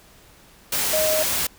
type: tone in noise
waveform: sine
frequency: 622.3 Hz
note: D#5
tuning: in tune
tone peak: -20 dBFS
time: 0.93-1.23 s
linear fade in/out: 5 ms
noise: white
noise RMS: -23 dBFS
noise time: 0.72-1.47 s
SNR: 0 dB
effects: pink hiss -51 dBFS RMS until 1.58 s